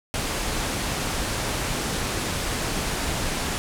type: low-pass noise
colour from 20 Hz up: pink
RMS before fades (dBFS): -27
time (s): 0.14-3.58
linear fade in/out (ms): 0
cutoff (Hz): 11000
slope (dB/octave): 24
effects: none